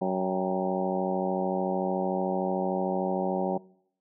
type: harmonic tone with a mistuned harmonic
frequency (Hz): 93.4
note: F#2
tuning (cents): +17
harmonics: 2 / 3 / 4 / 5 / 6 / 7 / 8 / 9 / 10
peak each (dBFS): -30 / -37 / -32 / -39 / -32 / -37 / -33 / -42 / -39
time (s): 0.01-3.58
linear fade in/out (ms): 10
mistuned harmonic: 8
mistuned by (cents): +68
effects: noise-tail reverb RT60 0.7 s tail -23 dB re dry